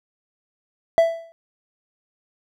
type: tone with exponential decay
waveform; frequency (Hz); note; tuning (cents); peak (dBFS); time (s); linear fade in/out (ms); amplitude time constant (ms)
triangle; 663; E5; +10; -7; 0.98-1.32; 0; 73
effects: none